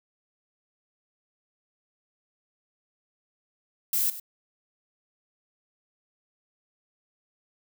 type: noise with echo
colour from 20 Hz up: violet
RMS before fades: -25 dBFS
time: 3.93-4.1 s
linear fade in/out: 2 ms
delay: 99 ms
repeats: 1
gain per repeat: -14 dB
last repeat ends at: 4.199 s
effects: none